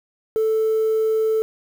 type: tone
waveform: sine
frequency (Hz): 440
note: A4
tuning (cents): 0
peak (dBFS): -15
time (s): 0.36-1.42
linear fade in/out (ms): 0
effects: tanh soft clip ceiling -13 dBFS + 7-bit